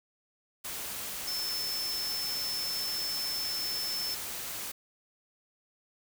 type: tone in noise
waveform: sine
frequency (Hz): 5290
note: E8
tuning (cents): +5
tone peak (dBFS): -32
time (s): 1.27-4.15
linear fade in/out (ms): 10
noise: white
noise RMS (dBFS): -38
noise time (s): 0.64-4.72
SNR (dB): +3
effects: none